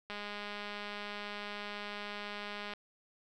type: click train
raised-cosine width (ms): 0.3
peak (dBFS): -26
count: 544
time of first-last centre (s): 0.1-2.736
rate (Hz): 206
effects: none